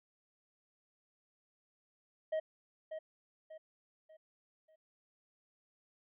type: tone with echo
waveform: triangle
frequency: 630 Hz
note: D#5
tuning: 21 cents sharp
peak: -30 dBFS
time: 2.32-2.4 s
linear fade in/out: 10 ms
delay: 590 ms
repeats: 4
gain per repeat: -8 dB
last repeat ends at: 4.76 s
effects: resampled to 8000 Hz